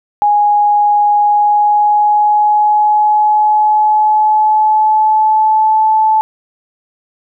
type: tone with pitch glide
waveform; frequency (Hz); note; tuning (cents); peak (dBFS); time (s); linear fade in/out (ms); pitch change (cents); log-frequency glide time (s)
sine; 829 to 870.7; G#5 to A5; -3 to -18; -7; 0.22-6.21; 0; +85; 1.17-5.86
effects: none